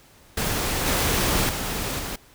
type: noise with level steps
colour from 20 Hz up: pink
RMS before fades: -25 / -22 / -28 / -31 dBFS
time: 0.37-2.16 s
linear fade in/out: 5 ms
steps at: 0.86 / 1.49 / 1.99 s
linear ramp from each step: 2 ms
effects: pink hiss -53 dBFS RMS until 2.34 s